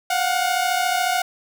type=tone pair together; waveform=sawtooth; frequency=710 / 744 Hz; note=F5 / F#5; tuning=+28 / +9 cents; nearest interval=minor second; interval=81 cents; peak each=-18 dBFS; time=0.1-1.22 s; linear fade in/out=5 ms; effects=none